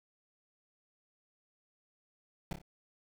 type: noise with echo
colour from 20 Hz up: brown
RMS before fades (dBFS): -36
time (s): 2.51-2.53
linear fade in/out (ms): 2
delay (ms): 29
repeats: 3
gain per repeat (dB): -7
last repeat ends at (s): 2.617
effects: none